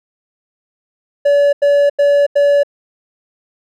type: tone bursts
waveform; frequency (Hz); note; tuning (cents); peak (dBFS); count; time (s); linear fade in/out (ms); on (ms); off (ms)
triangle; 572; D5; -46; -6; 4; 1.25-2.634; 10; 280; 88
effects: none